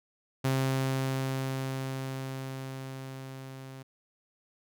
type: tone with level ramp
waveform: sawtooth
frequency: 133 Hz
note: C3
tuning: 29 cents sharp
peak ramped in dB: -21 to -39 dBFS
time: 0.44-3.83 s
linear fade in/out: 10 ms
effects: none